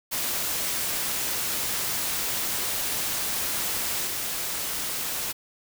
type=noise with level steps; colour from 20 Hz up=white; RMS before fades=-28 / -30 dBFS; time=0.11-5.33 s; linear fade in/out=20 ms; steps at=4.07 s; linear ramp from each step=2 ms; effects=none